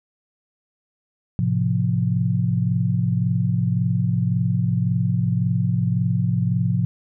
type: chord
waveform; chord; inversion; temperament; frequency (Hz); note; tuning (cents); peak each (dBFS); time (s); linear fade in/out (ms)
sine; F major; first; just; 109.13 / 130.96 / 174.61; A2 / C3 / F3; -14 / +2 / 0; -22; 1.39-6.85; 0
effects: none